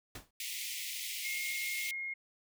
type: noise with exponential decay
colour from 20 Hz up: pink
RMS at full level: -40 dBFS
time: 0.15-0.31 s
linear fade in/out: 5 ms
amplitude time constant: 34 ms
type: high-pass noise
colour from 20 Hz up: pink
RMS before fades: -40 dBFS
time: 0.4-1.91 s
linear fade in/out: 2 ms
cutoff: 2000 Hz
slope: 96 dB/octave
type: tone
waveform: sine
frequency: 2146 Hz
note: C7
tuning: 43 cents sharp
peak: -36 dBFS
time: 1.24-2.14 s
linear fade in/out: 10 ms
effects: none